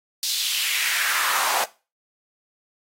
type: noise with high-pass filter sweep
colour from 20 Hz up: pink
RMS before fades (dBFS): -24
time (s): 0.23-1.64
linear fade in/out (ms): 0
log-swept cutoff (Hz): 4500 to 780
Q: 2.4
effects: noise-tail reverb RT60 0.3 s tail -18 dB re dry + AAC 48 kbps